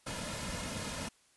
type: noise with comb filter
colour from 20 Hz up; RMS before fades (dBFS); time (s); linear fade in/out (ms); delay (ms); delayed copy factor
pink; -39; 0.06-1.09; 10; 2.6; -0.6
effects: white hiss -67 dBFS RMS until 1.36 s + resampled to 24000 Hz